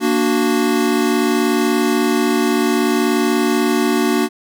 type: chord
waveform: square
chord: Bb augmented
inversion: none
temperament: equal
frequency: 233.1 / 293.7 / 370 Hz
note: Bb3 / D4 / F#4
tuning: 0 / 0 / 0 cents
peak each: -19 dBFS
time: 0-4.29 s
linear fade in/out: 50 ms
effects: none